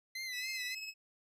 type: tone with vibrato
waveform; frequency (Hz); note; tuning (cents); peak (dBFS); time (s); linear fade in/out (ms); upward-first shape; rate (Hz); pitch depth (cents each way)
25% pulse; 2037; C7; -47; -35; 0.15-0.75; 5; sine; 3.5; 60
type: tone with tremolo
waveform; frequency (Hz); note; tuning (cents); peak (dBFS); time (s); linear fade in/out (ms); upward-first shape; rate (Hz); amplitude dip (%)
25% pulse; 2579; E7; -39; -35; 0.32-0.94; 50; triangle; 18; 50
effects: low-pass 12000 Hz 12 dB/octave